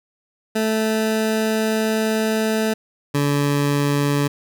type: tone pair in turn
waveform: 20% pulse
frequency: 219.2 / 143.46 Hz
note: A3 / D3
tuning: -6 / -40 cents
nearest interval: perfect fifth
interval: 734 cents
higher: first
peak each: -13 / -12 dBFS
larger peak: second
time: 0.55-2.74 / 3.14-4.28 s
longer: first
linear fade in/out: 10 ms
effects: none